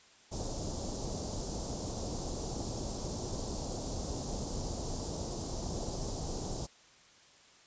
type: band-stop noise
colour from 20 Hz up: pink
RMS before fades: -37 dBFS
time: 0.31-6.67 s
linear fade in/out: 20 ms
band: 820 to 5000 Hz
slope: 24 dB/octave
effects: white hiss -60 dBFS RMS until 7.66 s + resampled to 16000 Hz